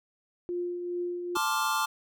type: tone with tremolo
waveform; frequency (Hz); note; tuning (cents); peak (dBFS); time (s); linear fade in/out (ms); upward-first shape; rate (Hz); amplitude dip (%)
sine; 352.3; F4; +15; -28; 0.49-1.37; 0; triangle; 2.4; 45
type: chord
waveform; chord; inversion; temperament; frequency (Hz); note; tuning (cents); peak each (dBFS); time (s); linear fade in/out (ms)
square; D minor seventh; second; equal with one note detuned; 880 / 1052.6 / 1174.7 / 1396.9; A5 / C6 / D6 / F6; 0 / +10 / 0 / 0; -32 / -34 / -31 / -33; 1.35-1.86; 10
effects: none